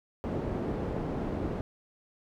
white low-pass noise, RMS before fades -33 dBFS, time 0.24-1.61 s, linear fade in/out 0 ms, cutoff 400 Hz, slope 12 dB/octave, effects none

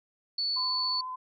sine tone, 4452 Hz, C#8, 7 cents sharp, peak -27 dBFS, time 0.38-1.01 s, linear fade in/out 5 ms
sine tone with vibrato, 1021 Hz, C6, 43 cents flat, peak -34 dBFS, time 0.56-1.16 s, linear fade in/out 10 ms, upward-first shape triangle, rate 14 Hz, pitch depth 14 cents each way
effects none

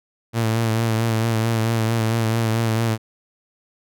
sawtooth tone with vibrato, 113.2 Hz, A2, 50 cents sharp, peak -14 dBFS, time 0.33-2.98 s, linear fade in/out 50 ms, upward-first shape sine, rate 4.5 Hz, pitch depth 40 cents each way, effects none

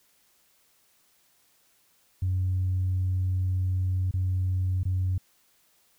sine tone with dropouts, 92.5 Hz, F#2, in tune, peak -22 dBFS, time 2.22-5.18 s, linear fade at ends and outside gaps 5 ms, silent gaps 4.111-4.138 / 4.833-4.853 s, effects tanh soft clip ceiling -20 dBFS + white hiss -65 dBFS RMS until 5.98 s

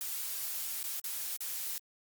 blue noise with dropouts, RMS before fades -37 dBFS, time 0.01-1.78 s, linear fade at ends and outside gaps 1 ms, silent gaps 0.83-0.84 / 0.999-1.042 / 1.366-1.406 s, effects Opus 48 kbps

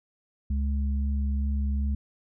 sine tone pair together, 69.29 / 210.4 Hz, C#2 / G#3, 0 / +23 cents, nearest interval octave + perfect fifth, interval 1923 cents, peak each -24 / -34 dBFS, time 0.5-1.95 s, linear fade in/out 5 ms, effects none

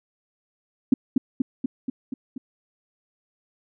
sine tone with echo, 258.7 Hz, C4, 19 cents flat, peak -11 dBFS, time 0.92-0.94 s, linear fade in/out 5 ms, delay 240 ms, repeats 6, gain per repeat -3 dB, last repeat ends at 2.38 s, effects none

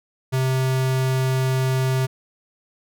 square tone, 130.81 Hz, C3, in tune, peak -19 dBFS, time 0.32-2.07 s, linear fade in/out 20 ms, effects none

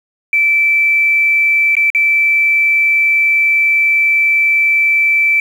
triangle tone with dropouts, 2325 Hz, D7, 18 cents flat, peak -5 dBFS, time 0.33-5.4 s, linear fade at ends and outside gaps 2 ms, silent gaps 1.753-1.767 / 1.902-1.948 s, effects tanh soft clip ceiling -7 dBFS + 7-bit

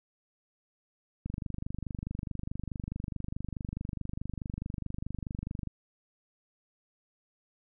click train, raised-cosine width 5 ms, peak -23 dBFS, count 110, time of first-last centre 1.26-5.673 s, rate 24.7 Hz, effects none

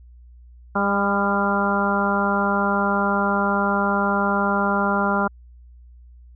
harmonic tone with a mistuned harmonic, 200.6 Hz, G3, 40 cents sharp, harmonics 1 / 2 / 3 / 4 / 5 / 6 / 7, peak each -23 / -28 / -27 / -26 / -26 / -28 / -24 dBFS, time 0.75-5.28 s, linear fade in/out 10 ms, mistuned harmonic 7, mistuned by -19 cents, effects added 60 Hz sine -43 dBFS peak until 6.35 s

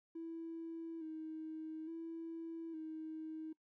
triangle tone with vibrato, 322.6 Hz, E4, 37 cents flat, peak -39 dBFS, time 0.15-3.53 s, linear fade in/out 10 ms, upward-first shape square, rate 0.58 Hz, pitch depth 36 cents each way, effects noise-tail reverb RT60 0.1 s tail -25 dB re dry + tanh soft clip ceiling -41 dBFS

